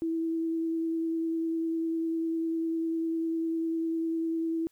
sine tone with vibrato, 327.5 Hz, E4, 11 cents flat, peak -27 dBFS, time 0.02-4.67 s, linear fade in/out 0 ms, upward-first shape sine, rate 10 Hz, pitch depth 12 cents each way, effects white hiss -70 dBFS RMS until 4.71 s

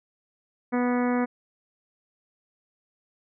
harmonic tone, 245.8 Hz, B3, 8 cents flat, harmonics 1 / 2 / 3 / 4 / 5 / 6 / 7 / 8 / 9, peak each -23 / -29 / -33 / -35 / -37 / -39 / -40 / -41 / -42 dBFS, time 0.72-1.26 s, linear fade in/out 20 ms, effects none

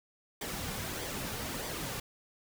pink noise with flanger, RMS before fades -38 dBFS, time 0.41-2 s, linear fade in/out 5 ms, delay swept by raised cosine 0.73 to 3.13 ms, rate 1.6 Hz, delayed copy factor -0.5, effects none

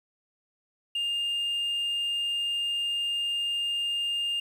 sine tone, 2813 Hz, F7, 12 cents sharp, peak -24 dBFS, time 0.95-4.4 s, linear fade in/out 5 ms, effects tanh soft clip ceiling -25 dBFS + 9-bit

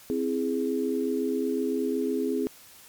sine chord, C augmented, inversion none, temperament equal, 261.6 / 329.6 / 415.3 Hz, C4 / E4 / G#4, 0 / 0 / 0 cents, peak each -28 / -31 / -28 dBFS, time 0.1-2.47 s, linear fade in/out 0 ms, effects white hiss -51 dBFS RMS until 2.88 s + MP3 96 kbps

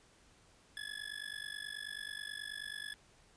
25% pulse tone with amplitude modulation, 1709 Hz, G#6, 49 cents sharp, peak -34 dBFS, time 0.77-2.94 s, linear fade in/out 0 ms, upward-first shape sine, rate 49.3 Hz, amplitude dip 95%, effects pink hiss -65 dBFS RMS until 3.36 s + resampled to 22050 Hz

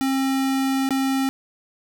square tone with dropouts, 267.9 Hz, C4, 41 cents sharp, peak -20 dBFS, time 0.01-1.29 s, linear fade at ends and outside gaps 0 ms, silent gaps 0.89-0.907 s, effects none

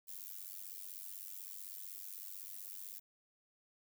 violet noise with amplitude modulation, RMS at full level -44 dBFS, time 0.07-3 s, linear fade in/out 20 ms, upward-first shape sine, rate 95.9 Hz, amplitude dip 100%, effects none

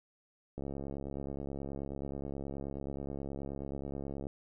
click train, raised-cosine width 2 ms, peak -27 dBFS, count 257, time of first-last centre 0.58-4.269 s, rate 69.4 Hz, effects none

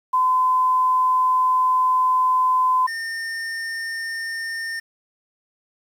sine / square tone pair in turn, 1020 / 1817.4 Hz, C6 / A#6, -44 / -44 cents, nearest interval minor seventh, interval 1000 cents, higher second, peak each -15 / -26 dBFS, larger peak first, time 0.13-2.87 / 2.87-4.8 s, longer first, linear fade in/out 10 ms, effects low-pass 9000 Hz 12 dB/octave + 8-bit

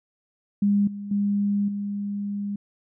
sine tone with level steps, 202.7 Hz, G#3, 42 cents flat, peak -17 / -31 / -20 / -26 dBFS, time 0.62-2.56 s, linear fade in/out 5 ms, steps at 0.87 / 1.11 / 1.68 s, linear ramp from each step 5 ms, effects none

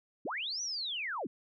sine linear two-way sweep, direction up then down, 170.7 to 6000 to 170.7 Hz, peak -34 dBFS, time 0.25-1.27 s, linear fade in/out 5 ms, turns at 0.62 s, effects none

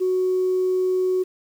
sine tone, 370 Hz, F#4, in tune, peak -17 dBFS, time 0-1.24 s, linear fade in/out 20 ms, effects tanh soft clip ceiling -14 dBFS + 8-bit

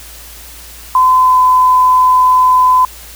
sine tone with pitch glide, 1021 to 1012.8 Hz, C6 to B5, -43 to +43 cents, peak -5 dBFS, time 0.95-2.85 s, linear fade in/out 2 ms, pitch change -14 cents, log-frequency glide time 1.17-1.4 s, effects added 57 Hz sine -36 dBFS peak until 3.15 s + white hiss -34 dBFS RMS until 3.15 s

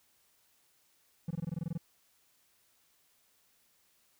triangle tone bursts, 165.5 Hz, E3, 7 cents sharp, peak -30 dBFS, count 11, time 1.28-1.777 s, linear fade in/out 5 ms, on 27 ms, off 20 ms, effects white hiss -70 dBFS RMS until 4.19 s

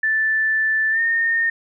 sine tone with pitch glide, 1760 to 1831.6 Hz, A6 to A#6, 0 to -31 cents, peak -16 dBFS, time 0.03-1.5 s, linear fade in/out 5 ms, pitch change +69 cents, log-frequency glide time 0.91-1 s, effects none

